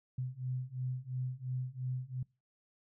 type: beating tone pair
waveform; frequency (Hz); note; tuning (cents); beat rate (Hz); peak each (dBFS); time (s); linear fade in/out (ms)
sine; 126.2 / 129.1; B2 / C3; +38 / -23; 2.9; -39 / -38; 0.18-2.23; 5
effects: noise-tail reverb RT60 0.3 s tail -25 dB re dry